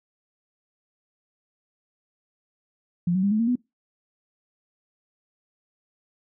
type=tone with pitch steps; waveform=sine; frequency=174.61 / 187.14 / 200.6 / 215 / 230.4 / 246.9 Hz; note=F3 / F#3 / G3 / A3 / A#3 / B3; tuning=0 / +20 / +40 / -40 / -20 / 0 cents; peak=-19 dBFS; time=3.07-3.556 s; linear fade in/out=5 ms; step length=81 ms; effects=noise-tail reverb RT60 0.2 s tail -22 dB re dry